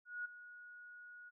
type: tone with ADSR envelope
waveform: sine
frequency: 1453 Hz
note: F#6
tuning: 32 cents flat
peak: -38 dBFS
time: 0.05-1.31 s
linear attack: 200 ms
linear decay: 12 ms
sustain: -14 dB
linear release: 30 ms
effects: none